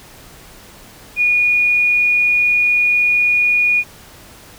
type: tone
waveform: sine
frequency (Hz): 2448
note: D#7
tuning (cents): -29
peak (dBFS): -11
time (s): 1.16-3.84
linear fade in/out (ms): 50
effects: pink hiss -41 dBFS RMS until 4.58 s